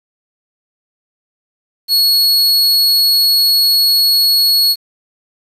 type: tone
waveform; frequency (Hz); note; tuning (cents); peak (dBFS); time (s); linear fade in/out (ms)
45% pulse; 4348; C#8; -34; -8; 1.88-4.76; 50
effects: resampled to 32000 Hz + 7-bit